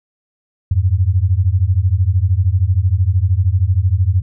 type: beating tone pair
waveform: sine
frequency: 86.5 / 99.5 Hz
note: F2 / G2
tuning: -16 / +26 cents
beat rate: 13 Hz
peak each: -14 dBFS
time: 0.71-4.22 s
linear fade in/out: 5 ms
effects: none